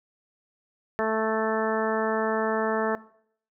harmonic tone, 220 Hz, A3, in tune, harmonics 1 / 2 / 3 / 4 / 5 / 6 / 7 / 8, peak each -32 / -27 / -28 / -32 / -34 / -34 / -39 / -33 dBFS, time 0.99-2.95 s, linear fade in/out 0 ms, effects noise-tail reverb RT60 0.6 s tail -19 dB re dry

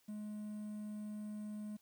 triangle tone with quantisation, 210.8 Hz, G#3, 26 cents sharp, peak -40 dBFS, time 0.08-1.77 s, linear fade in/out 10 ms, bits 11, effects white hiss -73 dBFS RMS until 1.81 s

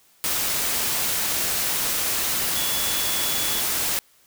sine tone in noise, 3407 Hz, G#7, 44 cents sharp, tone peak -31 dBFS, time 2.56-3.6 s, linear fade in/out 0 ms, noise white, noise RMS -24 dBFS, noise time 0.24-3.99 s, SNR -10 dB, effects white hiss -58 dBFS RMS until 4.26 s

